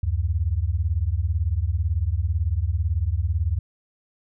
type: beating tone pair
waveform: sine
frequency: 73.42 / 91.42 Hz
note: D2 / F#2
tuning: 0 / -20 cents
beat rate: 18 Hz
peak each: -23 dBFS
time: 0.03-3.59 s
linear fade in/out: 5 ms
effects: none